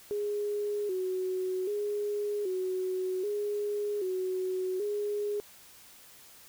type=tone with vibrato; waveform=sine; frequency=392 Hz; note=G4; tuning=in tune; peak=-29 dBFS; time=0.11-5.4 s; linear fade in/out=0 ms; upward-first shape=square; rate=0.64 Hz; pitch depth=93 cents each way; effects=white hiss -54 dBFS RMS until 6.48 s